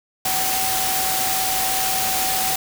sine tone in noise, 759 Hz, F#5, 44 cents sharp, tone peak -25 dBFS, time 0.25-2.56 s, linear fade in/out 5 ms, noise white, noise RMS -22 dBFS, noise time 0.25-2.56 s, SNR -6 dB, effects none

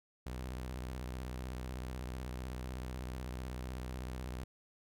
sawtooth tone with vibrato, 63 Hz, B1, 35 cents sharp, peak -36 dBFS, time 0.26-4.44 s, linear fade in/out 5 ms, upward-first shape square, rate 16 Hz, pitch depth 110 cents each way, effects none

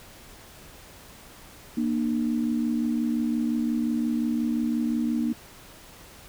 sine tone pair together, 235.9 / 301.6 Hz, A#3 / D4, +21 / +46 cents, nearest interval major third, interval 425 cents, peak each -24 / -28 dBFS, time 1.77-5.33 s, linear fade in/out 5 ms, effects pink hiss -48 dBFS RMS until 6.28 s

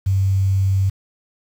sine tone with quantisation, 96.5 Hz, G2, 27 cents flat, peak -14 dBFS, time 0.06-0.9 s, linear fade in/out 10 ms, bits 7, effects none

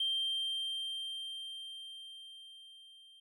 triangle tone with level ramp, 3160 Hz, G7, 13 cents sharp, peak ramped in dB -27 to -55 dBFS, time 0-3.2 s, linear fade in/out 5 ms, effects tanh soft clip ceiling -27 dBFS

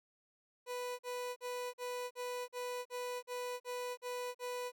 30% pulse tone bursts, 493.9 Hz, B4, in tune, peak -36 dBFS, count 11, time 0.66-4.72 s, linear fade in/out 50 ms, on 330 ms, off 43 ms, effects none

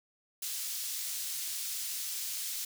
pink high-pass noise, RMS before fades -37 dBFS, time 0.42-2.65 s, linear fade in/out 5 ms, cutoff 4800 Hz, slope 12 dB/octave, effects none

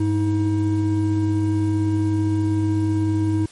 triangle tone pair together, 100.68 / 317.7 Hz, G2 / D#4, +47 / +36 cents, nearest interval octave + minor sixth, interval 1989 cents, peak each -18 dBFS, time 0-3.46 s, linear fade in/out 5 ms, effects white hiss -47 dBFS RMS until 3.51 s + MP3 48 kbps

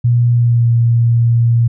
sine tone with pitch glide, 120 to 117.33 Hz, B2 to A#2, -49 to +12 cents, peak -8 dBFS, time 0.04-1.68 s, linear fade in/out 10 ms, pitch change -39 cents, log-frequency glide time 0.32-0.7 s, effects none

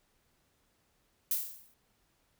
violet noise with exponential decay, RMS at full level -28 dBFS, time 1.31-1.74 s, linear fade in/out 2 ms, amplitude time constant 92 ms, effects pink hiss -73 dBFS RMS until 2.39 s

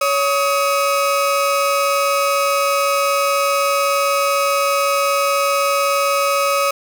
35% pulse tone pair together, 560.5 / 1266 Hz, C#5 / D#6, +19 / +30 cents, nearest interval octave + major second, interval 1411 cents, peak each -16 dBFS, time 0.01-6.71 s, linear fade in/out 5 ms, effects 7-bit

